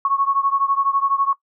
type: beating tone pair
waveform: sine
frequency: 1100 / 1112 Hz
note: C#6 / C#6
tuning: -14 / +5 cents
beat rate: 12 Hz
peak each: -19 / -20 dBFS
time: 0.05-1.33 s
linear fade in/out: 2 ms
effects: noise-tail reverb RT60 0.1 s tail -18 dB re dry